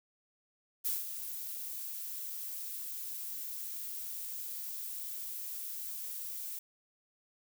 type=noise with ADSR envelope; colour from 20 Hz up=violet; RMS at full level=-32 dBFS; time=0.84-6.59 s; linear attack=24 ms; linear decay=170 ms; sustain=-9 dB; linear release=4 ms; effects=none